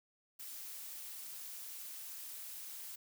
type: noise with amplitude modulation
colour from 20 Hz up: blue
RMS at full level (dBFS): -45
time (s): 0.39-2.96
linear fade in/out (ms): 10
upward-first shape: sine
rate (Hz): 243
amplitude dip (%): 50
effects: none